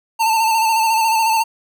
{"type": "tone with vibrato", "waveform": "square", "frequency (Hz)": 893, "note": "A5", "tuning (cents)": 25, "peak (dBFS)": -14, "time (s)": [0.19, 1.44], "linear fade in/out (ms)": 20, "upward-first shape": "square", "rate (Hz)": 14, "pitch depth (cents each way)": 34, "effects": []}